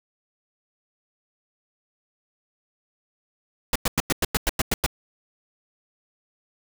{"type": "noise bursts", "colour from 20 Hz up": "pink", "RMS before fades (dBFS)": -21, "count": 10, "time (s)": [3.73, 4.863], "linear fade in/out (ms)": 2, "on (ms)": 26, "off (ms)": 97, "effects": []}